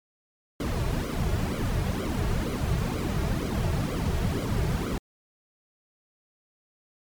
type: noise with flanger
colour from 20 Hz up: brown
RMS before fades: -27 dBFS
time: 0.6-4.98 s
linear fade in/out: 2 ms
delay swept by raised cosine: 1.1 to 4 ms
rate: 2.1 Hz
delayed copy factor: -0.9
effects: MP3 96 kbps